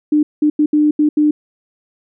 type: tone bursts at uneven times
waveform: sine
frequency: 300 Hz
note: D4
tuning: 37 cents sharp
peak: -9 dBFS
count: 6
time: 0.12-0.23 / 0.42-0.5 / 0.59-0.66 / 0.73-0.91 / 0.99-1.09 / 1.17-1.31 s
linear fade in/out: 5 ms
effects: none